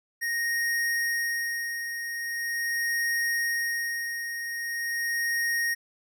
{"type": "tone with tremolo", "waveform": "square", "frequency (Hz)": 1864.7, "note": "A#6", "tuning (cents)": 0, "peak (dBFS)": -25, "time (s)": [0.21, 5.75], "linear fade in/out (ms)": 20, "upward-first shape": "sine", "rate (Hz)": 0.42, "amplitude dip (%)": 55, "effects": []}